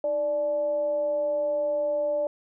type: tone with frequency modulation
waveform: sine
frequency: 587.3 Hz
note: D5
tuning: in tune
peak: -23 dBFS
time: 0.04-2.27 s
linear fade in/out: 2 ms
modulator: 275 Hz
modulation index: 0.25
effects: none